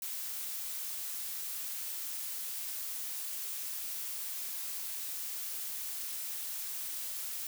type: noise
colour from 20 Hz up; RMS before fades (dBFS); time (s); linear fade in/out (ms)
blue; -39; 0.02-7.47; 2
effects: none